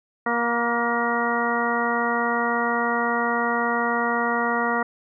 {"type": "harmonic tone with a mistuned harmonic", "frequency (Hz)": 236.4, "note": "A#3", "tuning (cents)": 24, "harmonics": [1, 2, 3, 4, 5, 6, 8], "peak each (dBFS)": [-28, -28, -28, -28, -28, -28, -28], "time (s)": [0.26, 4.83], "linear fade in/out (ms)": 5, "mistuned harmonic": 5, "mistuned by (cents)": -25, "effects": []}